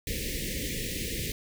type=band-stop noise; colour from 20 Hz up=pink; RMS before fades=-33 dBFS; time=0.07-1.32 s; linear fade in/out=2 ms; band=540 to 1800 Hz; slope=96 dB/octave; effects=none